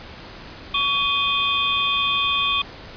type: tone cluster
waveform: sine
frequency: 1129 / 2492 / 3213 / 3512 Hz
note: C#6 / D#7 / G7 / A7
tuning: +31 / +2 / +42 / -4 cents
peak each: -24 dBFS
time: 0.74-2.62 s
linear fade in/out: 5 ms
effects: pink hiss -39 dBFS RMS until 2.96 s + resampled to 11025 Hz